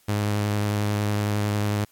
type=tone with vibrato; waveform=sawtooth; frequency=103.83 Hz; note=G#2; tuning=in tune; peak=-18 dBFS; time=0.08-1.85 s; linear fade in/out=10 ms; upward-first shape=sine; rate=11 Hz; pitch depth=15 cents each way; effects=white hiss -60 dBFS RMS until 1.91 s + AAC 64 kbps